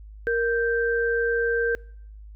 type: tone pair together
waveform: sine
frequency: 466.2 / 1568.1 Hz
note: A#4 / G6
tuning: 0 / 0 cents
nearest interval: octave + major sixth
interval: 2100 cents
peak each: -22 / -25 dBFS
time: 0.27-1.75 s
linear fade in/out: 0 ms
effects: noise-tail reverb RT60 0.6 s tail -25 dB re dry + added 52 Hz sine -40 dBFS peak until 2.35 s